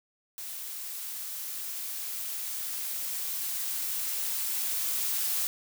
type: noise with level ramp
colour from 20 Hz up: blue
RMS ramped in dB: -39 to -29 dBFS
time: 0.38-5.47 s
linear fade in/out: 0 ms
effects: none